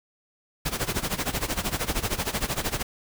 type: noise with tremolo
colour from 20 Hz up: pink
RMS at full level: -25 dBFS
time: 0.65-2.83 s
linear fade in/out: 10 ms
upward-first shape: sine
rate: 13 Hz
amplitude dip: 85%
effects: none

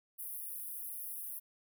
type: high-pass noise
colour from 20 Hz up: pink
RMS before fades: -43 dBFS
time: 0.18-1.4 s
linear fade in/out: 20 ms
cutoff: 10000 Hz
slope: 96 dB/octave
effects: none

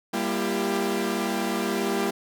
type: tone cluster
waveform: sawtooth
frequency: 198.2 / 236.1 / 338 / 395.6 Hz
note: G3 / A#3 / E4 / G4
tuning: +19 / +22 / +43 / +16 cents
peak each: -26 dBFS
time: 0.13-2.11 s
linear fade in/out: 10 ms
effects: none

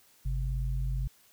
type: tone pair together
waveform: sine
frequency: 49.09 / 130.81 Hz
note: G1 / C3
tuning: +3 / 0 cents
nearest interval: octave + perfect fourth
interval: 1697 cents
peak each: -29 / -34 dBFS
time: 0.25-1.08 s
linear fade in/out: 10 ms
effects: white hiss -62 dBFS RMS until 1.32 s

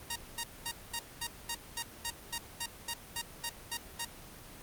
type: tone bursts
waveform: 5% pulse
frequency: 934 Hz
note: A#5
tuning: 3 cents sharp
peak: -22 dBFS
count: 15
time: 0.1-4.05 s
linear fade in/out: 5 ms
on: 58 ms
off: 220 ms
effects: pink hiss -50 dBFS RMS until 4.62 s + Opus 24 kbps

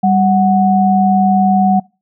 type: tone pair together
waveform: sine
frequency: 196 / 740 Hz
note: G3 / F#5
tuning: 0 / 0 cents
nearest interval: octave + major seventh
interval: 2300 cents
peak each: -11 dBFS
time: 0.03-1.8 s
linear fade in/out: 10 ms
effects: noise-tail reverb RT60 0.3 s tail -25 dB re dry

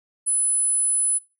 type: tone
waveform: sine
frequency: 10040 Hz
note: D#9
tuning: 15 cents sharp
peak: -18 dBFS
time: 0.26-1.19 s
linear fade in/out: 20 ms
effects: noise-tail reverb RT60 0.3 s tail -22 dB re dry

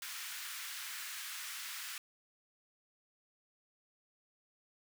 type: high-pass noise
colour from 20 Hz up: pink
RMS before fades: -44 dBFS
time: 0.02-1.98 s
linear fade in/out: 2 ms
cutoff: 1400 Hz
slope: 24 dB/octave
effects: none

